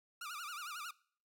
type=tone with vibrato; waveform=sawtooth; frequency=1300 Hz; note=E6; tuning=24 cents flat; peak=-39 dBFS; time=0.21-0.91 s; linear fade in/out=5 ms; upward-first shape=sine; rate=11 Hz; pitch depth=190 cents each way; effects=noise-tail reverb RT60 0.5 s tail -21 dB re dry